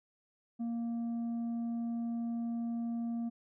sine tone with tanh clipping, 233.1 Hz, A#3, in tune, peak -34 dBFS, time 0.59-3.3 s, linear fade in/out 20 ms, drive 4 dB, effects none

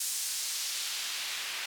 white noise with band-pass filter sweep, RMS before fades -35 dBFS, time 0-1.66 s, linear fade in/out 5 ms, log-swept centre 7700 to 2300 Hz, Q 0.97, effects none

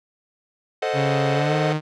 45% pulse chord, A diminished seventh, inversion none, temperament equal, 440 / 523.3 / 622.3 / 740 Hz, A4 / C5 / Eb5 / Gb5, 0 / 0 / 0 / 0 cents, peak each -27 dBFS, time 0.82-1.73 s, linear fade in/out 5 ms
sawtooth tone with pitch glide, 138.59 to 153.78 Hz, C#3 to D#3, 0 to -20 cents, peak -17 dBFS, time 0.93-1.81 s, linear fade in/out 50 ms, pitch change +180 cents, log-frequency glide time 1.33-1.54 s
effects low-pass 4000 Hz 12 dB/octave

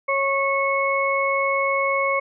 harmonic tone, 549 Hz, C#5, 17 cents flat, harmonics 1 / 2 / 4, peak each -23 / -23 / -23 dBFS, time 0.08-2.2 s, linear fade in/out 10 ms, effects none

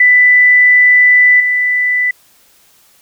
sine tone with level steps, 1988 Hz, B6, 11 cents sharp, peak -4 / -10 dBFS, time 0-2.11 s, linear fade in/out 5 ms, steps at 1.4 s, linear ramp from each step 2 ms, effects white hiss -49 dBFS RMS until 3.01 s

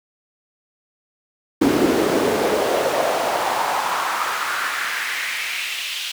brown noise with high-pass filter sweep, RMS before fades -21 dBFS, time 1.61-6.12 s, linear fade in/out 10 ms, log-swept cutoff 280 to 3200 Hz, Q 2.6, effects none

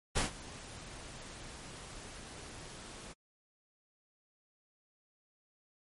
pink noise with ADSR envelope, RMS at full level -29 dBFS, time 0.15-3.14 s, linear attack 25 ms, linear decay 130 ms, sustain -19 dB, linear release 26 ms, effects MP3 48 kbps

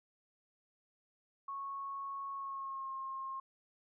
sine tone with pitch glide, 1102 to 1070 Hz, C#6 to C6, -11 to +38 cents, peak -39 dBFS, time 1.48-3.4 s, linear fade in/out 5 ms, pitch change -51 cents, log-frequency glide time 2.34-2.92 s, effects none

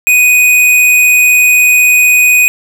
square tone, 2489 Hz, D#7, in tune, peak -5 dBFS, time 0.07-2.48 s, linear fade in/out 0 ms, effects 7-bit

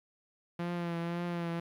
sawtooth tone with vibrato, 171.4 Hz, F3, 32 cents flat, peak -29 dBFS, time 0.59-1.6 s, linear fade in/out 5 ms, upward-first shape triangle, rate 1.9 Hz, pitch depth 37 cents each way, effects low-pass 3000 Hz 12 dB/octave + 11-bit

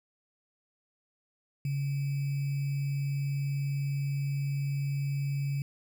sine tone with sample-and-hold, 139.8 Hz, C#3, 15 cents sharp, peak -28 dBFS, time 1.65-5.62 s, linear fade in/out 2 ms, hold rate 2450 Hz, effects none

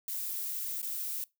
violet noise with dropouts, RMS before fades -36 dBFS, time 0.08-1.24 s, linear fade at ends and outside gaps 1 ms, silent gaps 0.817-0.828 s, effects noise-tail reverb RT60 0.2 s tail -22 dB re dry

